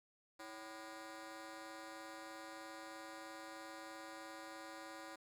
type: ring-modulated tone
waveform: 15% pulse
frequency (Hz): 440.9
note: A4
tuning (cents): +4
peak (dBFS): -40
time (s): 0.39-5.16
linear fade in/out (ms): 10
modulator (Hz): 116
effects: low-pass 11000 Hz 12 dB/octave + 11-bit